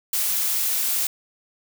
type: noise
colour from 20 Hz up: blue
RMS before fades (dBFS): -23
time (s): 0.13-1.07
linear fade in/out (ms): 2
effects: none